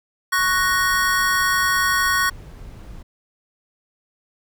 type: chord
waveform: square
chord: F# major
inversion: second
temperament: equal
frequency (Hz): 1108.7 / 1480 / 1864.7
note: C#6 / F#6 / A#6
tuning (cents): 0 / 0 / 0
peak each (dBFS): -22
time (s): 0.32-2.3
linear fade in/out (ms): 10
type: noise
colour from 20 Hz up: brown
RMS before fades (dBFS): -38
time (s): 0.38-3.03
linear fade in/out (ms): 10
effects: none